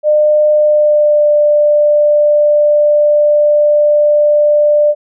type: tone with pitch glide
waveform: sine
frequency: 603 to 593.3 Hz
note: D5 to D5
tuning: +46 to +18 cents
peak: -6 dBFS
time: 0.03-4.95 s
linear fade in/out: 50 ms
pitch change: -28 cents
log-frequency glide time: 0.52-1.3 s
effects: none